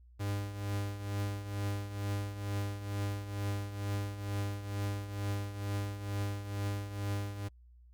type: tone with tremolo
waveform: 45% pulse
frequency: 101.1 Hz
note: G#2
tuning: 46 cents flat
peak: -31 dBFS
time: 0.19-7.49 s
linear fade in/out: 20 ms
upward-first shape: triangle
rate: 2.2 Hz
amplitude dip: 70%
effects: added 60 Hz sine -55 dBFS peak until 7.93 s + Opus 48 kbps